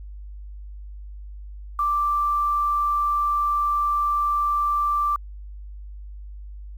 sine tone with quantisation, 1174.7 Hz, D6, in tune, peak -19 dBFS, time 1.79-5.16 s, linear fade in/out 2 ms, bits 8, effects added 50 Hz sine -35 dBFS peak until 6.77 s

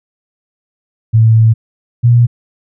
sine tone pair in turn, 112 / 119.62 Hz, A2 / A#2, +31 / +45 cents, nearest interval minor second, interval 114 cents, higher second, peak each -4 dBFS, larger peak neither, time 1.13-1.54 / 2.03-2.27 s, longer first, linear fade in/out 20 ms, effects none

